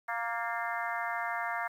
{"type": "harmonic tone with a mistuned harmonic", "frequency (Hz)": 233.1, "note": "A#3", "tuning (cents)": 0, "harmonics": [3, 4, 5, 6, 7, 8, 9], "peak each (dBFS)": [-37, -38, -39, -40, -40, -41, -42], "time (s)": [0.08, 1.68], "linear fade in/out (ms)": 10, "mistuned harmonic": 8, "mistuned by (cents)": -55, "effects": ["10-bit"]}